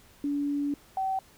sine tone pair in turn, 286.7 / 765.4 Hz, D4 / G5, -42 / -42 cents, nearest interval octave + perfect fourth, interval 1700 cents, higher second, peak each -26 / -26 dBFS, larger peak neither, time 0.24-0.74 / 0.97-1.19 s, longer first, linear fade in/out 2 ms, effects pink hiss -57 dBFS RMS until 1.37 s

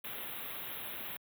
white band-stop noise, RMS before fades -42 dBFS, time 0.04-1.17 s, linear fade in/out 5 ms, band 3800 to 11000 Hz, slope 96 dB/octave, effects high-pass 80 Hz 12 dB/octave

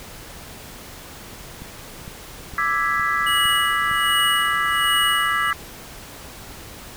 click train, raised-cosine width 5 ms, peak -24 dBFS, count 6, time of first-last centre 1.62-3.914 s, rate 2.18 Hz
sine chord, E dominant seventh, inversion third, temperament equal, 1174.7 / 1318.5 / 1661.2 / 1975.5 Hz, D6 / E6 / G#6 / B6, 0 / 0 / 0 / 0 cents, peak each -24 dBFS, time 2.58-5.53 s, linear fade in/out 2 ms
square tone with tremolo, 2909 Hz, F#7, 30 cents flat, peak -19 dBFS, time 3.26-5.51 s, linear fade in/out 10 ms, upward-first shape sine, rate 1.3 Hz, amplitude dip 80%
effects pink hiss -39 dBFS RMS until 6.96 s

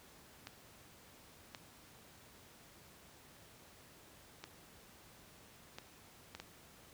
clicks, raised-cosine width 0.2 ms, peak -28 dBFS, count 6, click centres 0.471 / 1.548 / 4.44 / 5.785 / 6.35 / 6.4 s, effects pink hiss -60 dBFS RMS until 6.93 s + high-pass 60 Hz 12 dB/octave

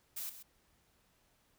blue noise with echo, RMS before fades -41 dBFS, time 0.16-0.3 s, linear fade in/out 10 ms, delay 130 ms, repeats 1, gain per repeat -11 dB, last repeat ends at 0.43 s, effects pink hiss -72 dBFS RMS until 1.58 s

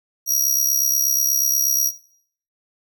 sawtooth tone with amplitude modulation, 5740 Hz, F8, 47 cents sharp, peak -10 dBFS, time 0.26-1.92 s, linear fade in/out 50 ms, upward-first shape sine, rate 68.3 Hz, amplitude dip 65%, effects noise-tail reverb RT60 0.6 s tail -17 dB re dry

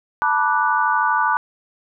sine chord, B minor seventh, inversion third, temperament equal with one note detuned, 880 / 972.5 / 1174.7 / 1480 Hz, A5 / B5 / D6 / F#6, 0 / -27 / 0 / 0 cents, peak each -21 dBFS, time 0.22-1.37 s, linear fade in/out 0 ms, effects none

